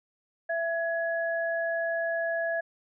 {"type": "tone pair together", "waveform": "sine", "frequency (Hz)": [666.3, 1679], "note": ["E5", "G#6"], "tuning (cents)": [18, 18], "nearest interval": "octave + major third", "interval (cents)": 1600, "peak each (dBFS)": [-28, -31], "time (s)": [0.49, 2.61], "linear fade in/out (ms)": 10, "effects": []}